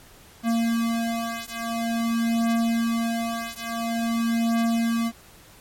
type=beating tone pair; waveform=square; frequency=230 / 230.48 Hz; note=A#3 / A#3; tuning=-23 / -19 cents; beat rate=0.48 Hz; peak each=-26 dBFS; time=0.43-5.12 s; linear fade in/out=50 ms; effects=pink hiss -50 dBFS RMS until 5.6 s + MP3 64 kbps